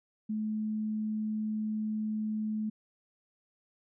sine tone, 215.4 Hz, A3, 37 cents flat, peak -30 dBFS, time 0.29-2.7 s, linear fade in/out 10 ms, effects none

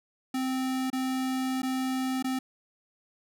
square tone with dropouts, 260.3 Hz, C4, 9 cents flat, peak -28 dBFS, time 0.34-2.39 s, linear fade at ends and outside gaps 5 ms, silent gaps 0.902-0.929 / 1.62-1.63 / 2.226-2.243 s, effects none

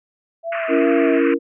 sine tone with vibrato, 659.3 Hz, E5, in tune, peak -22 dBFS, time 0.43-1.21 s, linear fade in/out 50 ms, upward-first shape sine, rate 2.5 Hz, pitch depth 38 cents each way
pink band-pass noise, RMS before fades -28 dBFS, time 0.52-1.34 s, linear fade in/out 2 ms, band 1100 to 2700 Hz, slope 96 dB/octave
sine chord, A# diminished, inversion first, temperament just, 279.7 / 335.6 / 466.2 Hz, C#4 / E4 / A#4, +16 / +31 / 0 cents, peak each -18 dBFS, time 0.68-1.39 s, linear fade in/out 50 ms
effects none

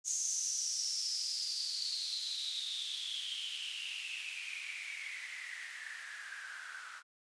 blue noise with band-pass filter sweep, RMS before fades -40 dBFS, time 0.04-7.03 s, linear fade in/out 50 ms, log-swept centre 6600 to 1400 Hz, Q 9.8, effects resampled to 22050 Hz

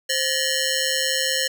10% pulse ring-modulated tone, 1203 Hz, D6, 41 cents sharp, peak -9 dBFS, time 0.09-1.48 s, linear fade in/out 10 ms, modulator 677 Hz, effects none

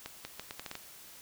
accelerating click train, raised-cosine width 0.2 ms, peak -22 dBFS, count 8, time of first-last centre 0.06-0.754 s, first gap 190 ms, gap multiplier 0.77, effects white hiss -52 dBFS RMS until 1.21 s

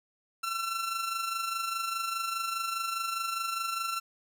sawtooth tone with amplitude modulation, 1350 Hz, E6, 41 cents sharp, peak -25 dBFS, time 0.43-4 s, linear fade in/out 10 ms, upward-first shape sine, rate 24.9 Hz, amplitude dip 50%, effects none

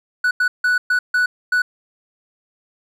triangle tone bursts at uneven times, 1480 Hz, F#6, in tune, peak -12 dBFS, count 6, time 0.24-0.31 / 0.4-0.48 / 0.64-0.78 / 0.9-0.99 / 1.14-1.26 / 1.52-1.62 s, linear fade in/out 5 ms, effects none

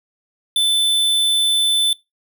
square tone, 3520 Hz, A7, in tune, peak -14 dBFS, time 0.56-1.93 s, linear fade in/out 2 ms, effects noise-tail reverb RT60 0.2 s tail -22 dB re dry

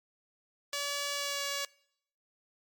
5% pulse tone with pitch glide, 571 to 564.4 Hz, D5 to C#5, -49 to +31 cents, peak -21 dBFS, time 0.73-1.65 s, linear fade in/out 2 ms, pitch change -20 cents, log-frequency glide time 1.14-1.42 s, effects noise-tail reverb RT60 0.7 s tail -24 dB re dry + MP3 96 kbps

